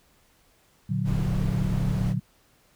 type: chord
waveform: sine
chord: Bb augmented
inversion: none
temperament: equal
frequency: 116.54 / 146.83 / 185 Hz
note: Bb2 / D3 / F#3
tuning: 0 / 0 / 0 cents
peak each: -28 dBFS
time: 0.89-2.2 s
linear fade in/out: 10 ms
type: noise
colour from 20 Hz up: brown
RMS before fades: -30 dBFS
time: 1.04-2.15 s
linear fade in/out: 50 ms
effects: pink hiss -62 dBFS RMS until 2.75 s